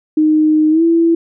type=tone with pitch glide; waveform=sine; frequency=308.9 to 333 Hz; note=D#4 to E4; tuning=-12 to +18 cents; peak=-8 dBFS; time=0.17-1.15 s; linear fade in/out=5 ms; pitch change=+130 cents; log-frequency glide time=0.7-0.83 s; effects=none